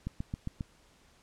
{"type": "click train", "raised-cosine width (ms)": 5, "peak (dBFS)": -22, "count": 5, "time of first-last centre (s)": [0.07, 0.608], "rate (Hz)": 7.43, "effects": ["pink hiss -63 dBFS RMS until 1.22 s", "low-pass 9000 Hz 12 dB/octave"]}